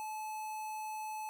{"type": "tone with notch filter", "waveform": "square", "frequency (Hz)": 863, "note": "A5", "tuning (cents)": -34, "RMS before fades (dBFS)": -41, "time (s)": [0, 1.29], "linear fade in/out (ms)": 0, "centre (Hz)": 3800, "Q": 1.4, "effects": ["13-bit"]}